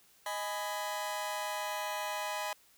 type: chord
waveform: sawtooth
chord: G# minor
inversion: second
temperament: just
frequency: 623 / 830.6 / 996.7 Hz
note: D#5 / G#5 / B5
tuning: +2 / 0 / +16 cents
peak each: -36 / -35 / -35 dBFS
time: 0.26-2.53 s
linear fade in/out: 2 ms
effects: white hiss -64 dBFS RMS until 2.77 s